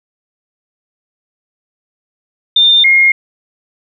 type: tone pair in turn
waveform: sine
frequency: 3607 / 2140 Hz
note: A7 / C7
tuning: +42 / +38 cents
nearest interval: major sixth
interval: 904 cents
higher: first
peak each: -5 dBFS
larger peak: neither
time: 2.56-2.84 / 2.84-3.12 s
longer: neither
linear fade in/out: 5 ms
effects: none